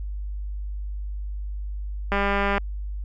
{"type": "click train", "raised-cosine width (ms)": 0.5, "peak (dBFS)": -9, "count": 93, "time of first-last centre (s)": [2.12, 2.58], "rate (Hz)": 200, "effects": ["added 50 Hz sine -28 dBFS peak until 3.04 s"]}